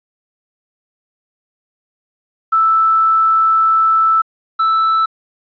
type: tone pair in turn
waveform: sine / triangle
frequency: 1318.5 / 1318.5 Hz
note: E6 / E6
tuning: 0 / 0 cents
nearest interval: unison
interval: 0 cents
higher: neither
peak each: -9 dBFS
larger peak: neither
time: 2.52-4.22 / 4.59-5.06 s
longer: first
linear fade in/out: 10 ms
effects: resampled to 11025 Hz + 8-bit